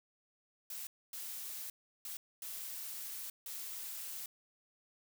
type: noise bursts at uneven times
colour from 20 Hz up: blue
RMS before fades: -44 dBFS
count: 5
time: 0.7-0.87 / 1.13-1.7 / 2.05-2.17 / 2.42-3.3 / 3.46-4.26 s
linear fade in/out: 2 ms
effects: none